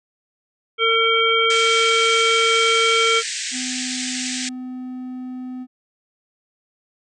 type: harmonic tone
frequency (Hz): 454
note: A#4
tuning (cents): -46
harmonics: 1 / 3 / 5 / 7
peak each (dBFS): -20 / -20 / -20 / -20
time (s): 0.78-3.23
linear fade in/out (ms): 50
type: band-pass noise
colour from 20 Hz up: white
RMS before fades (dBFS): -27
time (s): 1.5-4.49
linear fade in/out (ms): 2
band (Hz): 1600 to 8400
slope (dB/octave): 96
type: tone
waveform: triangle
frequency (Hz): 253.8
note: B3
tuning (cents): +47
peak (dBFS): -26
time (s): 3.51-5.67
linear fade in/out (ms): 50
effects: none